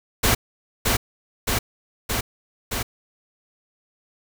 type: noise with echo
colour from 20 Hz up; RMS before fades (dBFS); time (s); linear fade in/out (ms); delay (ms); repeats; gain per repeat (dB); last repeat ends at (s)
pink; -18; 0.23-0.35; 10; 620; 4; -2; 2.83
effects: none